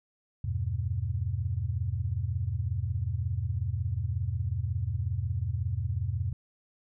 sine chord, E minor, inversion none, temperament equal with one note detuned, 81.37 / 98 / 123.47 Hz, E2 / G2 / B2, -22 / 0 / 0 cents, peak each -33 / -31 / -33 dBFS, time 0.44-6.33 s, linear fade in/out 5 ms, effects none

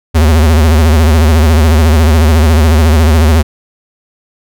square tone with vibrato, 78.4 Hz, D#2, 14 cents sharp, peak -5 dBFS, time 0.14-3.43 s, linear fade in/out 20 ms, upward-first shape sine, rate 14 Hz, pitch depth 120 cents each way, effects none

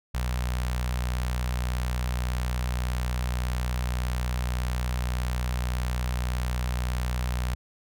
sawtooth tone with notch filter, 61.74 Hz, B1, in tune, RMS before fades -28 dBFS, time 0.14-7.55 s, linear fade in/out 10 ms, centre 330 Hz, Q 0.54, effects none

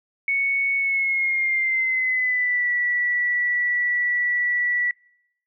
sine tone with pitch glide, 2217 to 1952.4 Hz, C#7 to B6, 0 to -20 cents, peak -19 dBFS, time 0.28-4.91 s, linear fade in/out 2 ms, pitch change -220 cents, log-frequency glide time 0.77-2.7 s, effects noise-tail reverb RT60 0.8 s tail -26 dB re dry

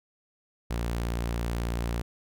sawtooth tone, 58.27 Hz, A#1, in tune, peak -24 dBFS, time 0.7-2.02 s, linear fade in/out 10 ms, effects none

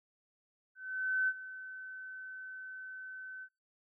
sine tone with ADSR envelope, 1523 Hz, F#6, 50 cents sharp, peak -27 dBFS, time 0.75-3.49 s, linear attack 530 ms, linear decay 49 ms, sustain -16 dB, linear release 64 ms, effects noise-tail reverb RT60 0.3 s tail -23 dB re dry

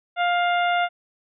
harmonic tone, 703 Hz, F5, 11 cents sharp, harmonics 1 / 2 / 3 / 4 / 5, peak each -20 / -25 / -29 / -33 / -35 dBFS, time 0.16-0.89 s, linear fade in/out 50 ms, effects none

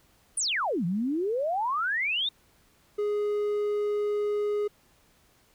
sine exponential two-way sweep, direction down then up, 10030 to 163.1 to 3754 Hz, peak -25 dBFS, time 0.37-2.29 s, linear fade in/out 5 ms, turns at 0.85 s
triangle tone, 415.3 Hz, G#4, in tune, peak -23 dBFS, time 2.98-4.68 s, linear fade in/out 10 ms
effects pink hiss -63 dBFS RMS until 5.54 s

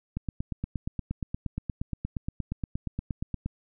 click train, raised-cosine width 5 ms, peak -18 dBFS, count 29, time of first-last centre 0.17-3.46 s, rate 8.51 Hz, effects none

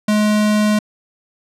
square tone, 211.3 Hz, G#3, 30 cents sharp, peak -13 dBFS, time 0.08-0.79 s, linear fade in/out 5 ms, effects low-pass 11000 Hz 12 dB/octave

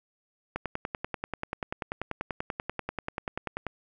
click train, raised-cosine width 0.5 ms, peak -16 dBFS, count 33, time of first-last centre 0.56-3.667 s, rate 10.3 Hz, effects none

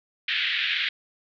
white band-pass noise, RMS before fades -26 dBFS, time 0.28-0.89 s, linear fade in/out 5 ms, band 1600 to 3700 Hz, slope 48 dB/octave, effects none

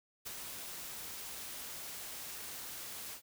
white noise with ADSR envelope, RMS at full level -40 dBFS, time 0.25-3.22 s, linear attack 21 ms, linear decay 11 ms, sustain -5 dB, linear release 90 ms, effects none

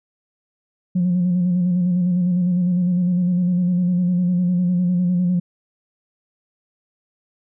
sine tone with vibrato, 178.7 Hz, F3, 40 cents sharp, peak -14 dBFS, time 0.95-5.4 s, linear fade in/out 10 ms, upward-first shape square, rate 9.9 Hz, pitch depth 33 cents each way, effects tanh soft clip ceiling -12 dBFS

